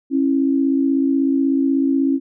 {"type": "tone pair together", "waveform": "sine", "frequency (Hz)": [272.4, 328.7], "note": ["C#4", "E4"], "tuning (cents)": [-30, -5], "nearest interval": "minor third", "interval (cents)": 325, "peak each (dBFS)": [-15, -21], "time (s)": [0.1, 2.2], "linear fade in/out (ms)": 50, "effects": []}